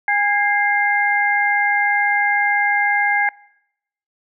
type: tone cluster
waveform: sine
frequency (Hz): 816 / 1639 / 2101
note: G#5 / G#6 / C7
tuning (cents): -31 / -23 / +7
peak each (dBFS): -19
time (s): 0.08-3.29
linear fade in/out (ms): 2
effects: noise-tail reverb RT60 0.8 s tail -23 dB re dry